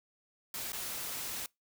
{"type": "noise with dropouts", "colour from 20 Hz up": "white", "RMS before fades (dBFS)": -39, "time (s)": [0.54, 1.46], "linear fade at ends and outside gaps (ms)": 2, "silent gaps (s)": [0.721, 0.731], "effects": ["noise-tail reverb RT60 0.2 s tail -25 dB re dry"]}